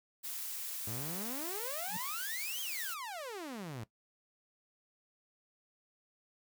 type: noise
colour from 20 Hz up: blue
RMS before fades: -41 dBFS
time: 0.23-2.95 s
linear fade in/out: 20 ms
type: exponential two-way sweep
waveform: sawtooth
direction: up then down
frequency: 103.83 to 3282 to 103.83 Hz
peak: -37 dBFS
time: 0.87-3.84 s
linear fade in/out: 5 ms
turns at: 2.61 s
type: tone with exponential growth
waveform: triangle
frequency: 181.6 Hz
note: F#3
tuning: 32 cents flat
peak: -35 dBFS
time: 1.85-1.97 s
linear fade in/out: 5 ms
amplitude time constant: 24 ms
effects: noise-tail reverb RT60 0.1 s tail -17 dB re dry